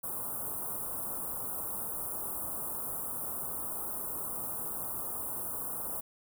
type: band-stop noise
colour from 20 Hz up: white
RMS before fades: -37 dBFS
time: 0.03-6.01 s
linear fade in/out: 10 ms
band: 1300 to 9100 Hz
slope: 48 dB/octave
effects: none